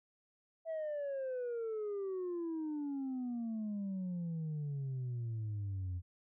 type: exponential sweep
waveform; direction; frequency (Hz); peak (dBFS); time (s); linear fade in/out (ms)
sine; down; 659.3 to 87.31; -34; 0.65-6.02; 50
effects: tanh soft clip ceiling -35 dBFS